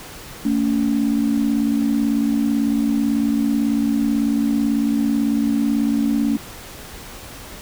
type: tone pair together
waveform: sine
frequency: 224.4 / 282.5 Hz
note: A3 / C#4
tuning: +34 / +33 cents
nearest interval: major third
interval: 399 cents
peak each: -18 dBFS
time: 0.45-6.37 s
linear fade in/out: 5 ms
effects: tanh soft clip ceiling -8 dBFS + pink hiss -37 dBFS RMS until 7.61 s